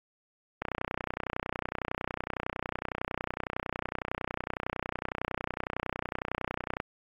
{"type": "click train", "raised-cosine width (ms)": 0.5, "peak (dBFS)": -16, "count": 192, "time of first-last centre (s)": [0.62, 6.801], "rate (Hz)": 30.9, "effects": ["AAC 48 kbps"]}